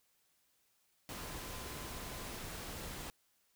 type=tone in noise; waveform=sine; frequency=1023 Hz; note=C6; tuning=39 cents flat; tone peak=-56 dBFS; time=1.11-2.28 s; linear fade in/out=0 ms; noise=pink; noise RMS=-45 dBFS; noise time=1.09-3.1 s; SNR=-14 dB; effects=white hiss -75 dBFS RMS until 3.55 s